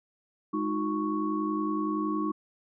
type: tone cluster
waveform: sine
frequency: 209.1 / 311.2 / 361.9 / 1109 Hz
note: G#3 / D#4 / F#4 / C#6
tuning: +12 / 0 / -38 / 0 cents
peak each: -34 / -29 / -36 / -33 dBFS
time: 0.53-2.32 s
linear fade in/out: 10 ms
effects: none